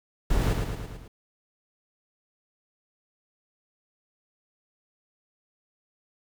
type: noise with echo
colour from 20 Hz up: brown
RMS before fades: -23 dBFS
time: 0.3-0.53 s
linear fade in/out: 5 ms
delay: 110 ms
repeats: 5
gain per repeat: -4 dB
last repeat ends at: 1.08 s
effects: none